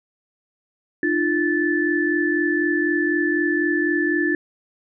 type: tone cluster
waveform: sine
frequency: 301.5 / 345.5 / 1749 Hz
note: D4 / F4 / A6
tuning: +46 / -19 / -11 cents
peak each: -22 dBFS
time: 1.03-4.35 s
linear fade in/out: 2 ms
effects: none